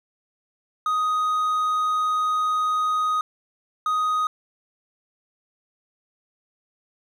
triangle tone bursts at uneven times, 1249 Hz, D#6, 6 cents sharp, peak -18 dBFS, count 2, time 0.86-3.21 / 3.86-4.27 s, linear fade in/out 2 ms, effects none

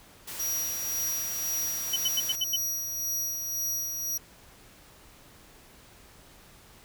white noise, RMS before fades -39 dBFS, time 0.27-2.36 s, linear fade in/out 10 ms
sawtooth tone with tremolo, 5760 Hz, F#8, 47 cents flat, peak -25 dBFS, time 0.39-4.18 s, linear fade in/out 10 ms, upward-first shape sine, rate 1.9 Hz, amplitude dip 40%
sine tone bursts, 3022 Hz, F#7, 36 cents sharp, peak -24 dBFS, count 6, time 1.93-2.562 s, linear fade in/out 5 ms, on 32 ms, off 88 ms
effects pink hiss -54 dBFS RMS until 6.84 s

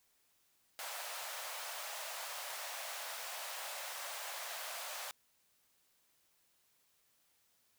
pink high-pass noise, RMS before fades -44 dBFS, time 0.79-5.11 s, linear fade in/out 0 ms, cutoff 570 Hz, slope 48 dB/octave, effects white hiss -74 dBFS RMS until 7.78 s

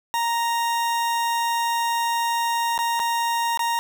40% pulse tone with dropouts, 932.3 Hz, A#5, in tune, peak -20 dBFS, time 0.14-3.79 s, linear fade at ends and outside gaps 0 ms, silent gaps 2.778-2.789 / 2.994-2.999 / 3.574-3.593 s, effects none

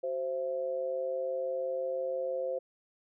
sine tone with amplitude modulation, 523.3 Hz, C5, in tune, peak -27 dBFS, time 0.03-2.59 s, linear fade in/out 10 ms, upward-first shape sine, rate 146 Hz, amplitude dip 75%, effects none

